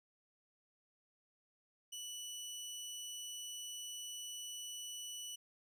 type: tone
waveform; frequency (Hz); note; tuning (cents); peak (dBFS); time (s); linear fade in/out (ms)
20% pulse; 2960; F#7; 0; -39; 1.92-5.36; 10
effects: none